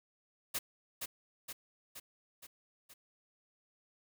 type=noise with echo; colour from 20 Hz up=white; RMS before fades=-36 dBFS; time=0.54-0.59 s; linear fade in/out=10 ms; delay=470 ms; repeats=5; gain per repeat=-4 dB; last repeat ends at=2.94 s; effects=none